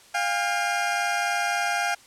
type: tone pair together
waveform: 20% pulse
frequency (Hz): 702.4 / 806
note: F5 / G5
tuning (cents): +10 / +48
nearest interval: major second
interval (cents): 238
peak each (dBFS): -21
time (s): 0.14-1.95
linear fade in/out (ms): 10
effects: white hiss -52 dBFS RMS until 2.06 s + low-pass 9000 Hz 12 dB/octave